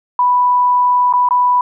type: tone with dropouts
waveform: sine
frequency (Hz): 987.8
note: B5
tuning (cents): 0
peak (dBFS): -9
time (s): 0.19-1.61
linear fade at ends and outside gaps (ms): 2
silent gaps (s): 1.127-1.136 / 1.288-1.308
effects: none